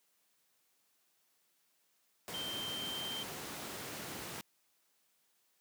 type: tone in noise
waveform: sine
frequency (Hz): 3136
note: G7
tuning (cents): 0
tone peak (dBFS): -39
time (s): 2.34-3.23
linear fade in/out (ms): 0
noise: pink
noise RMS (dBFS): -43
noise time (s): 2.28-4.41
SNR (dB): +1
effects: white hiss -75 dBFS RMS until 5.6 s + high-pass 150 Hz 12 dB/octave